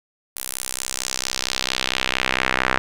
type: tone with band-pass filter sweep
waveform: sawtooth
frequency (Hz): 64.4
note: C2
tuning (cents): -27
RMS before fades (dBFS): -24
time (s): 0.36-2.78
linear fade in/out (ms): 0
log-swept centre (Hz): 12000 to 1600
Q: 1.5
effects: none